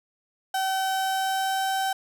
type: tone with pitch glide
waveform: 35% pulse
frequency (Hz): 765 to 770.3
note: G5 to G5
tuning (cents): -42 to -30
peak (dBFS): -22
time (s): 0.54-1.93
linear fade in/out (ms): 5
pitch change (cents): +12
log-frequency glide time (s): 0.83-1.64
effects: none